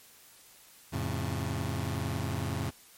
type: chord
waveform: sawtooth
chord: F augmented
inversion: none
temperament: just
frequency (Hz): 87.31 / 109.13 / 136.42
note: F2 / A2 / C#3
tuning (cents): 0 / -14 / -27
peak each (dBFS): -31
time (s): 0.92-2.71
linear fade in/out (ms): 20
effects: white hiss -56 dBFS RMS until 2.97 s + MP3 64 kbps